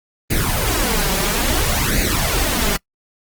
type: noise with flanger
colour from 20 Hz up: pink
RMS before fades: -18 dBFS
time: 0.3-2.77 s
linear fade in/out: 10 ms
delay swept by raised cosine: 0.45 to 5.15 ms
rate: 0.59 Hz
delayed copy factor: +0.8
effects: noise-tail reverb RT60 0.1 s tail -25 dB re dry + Opus 24 kbps